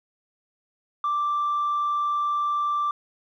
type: tone with tanh clipping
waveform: triangle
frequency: 1174.7 Hz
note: D6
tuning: in tune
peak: -22 dBFS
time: 1.04-2.91 s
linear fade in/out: 2 ms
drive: 5 dB
effects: none